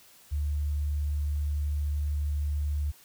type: tone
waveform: sine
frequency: 73.42 Hz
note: D2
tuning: in tune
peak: -26 dBFS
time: 0.31-2.92 s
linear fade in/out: 20 ms
effects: white hiss -56 dBFS RMS until 3.04 s